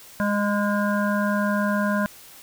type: harmonic tone with a mistuned harmonic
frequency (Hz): 205.4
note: G#3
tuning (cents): -19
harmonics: 1 / 3 / 5 / 7 / 8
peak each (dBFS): -22 / -27 / -29 / -30 / -31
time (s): 0.2-2.06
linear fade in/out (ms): 0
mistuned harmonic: 8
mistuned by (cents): -36
effects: white hiss -46 dBFS RMS until 2.42 s